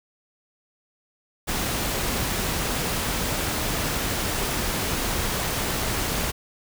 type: noise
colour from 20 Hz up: pink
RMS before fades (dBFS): -26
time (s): 1.47-6.32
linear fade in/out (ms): 20
effects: none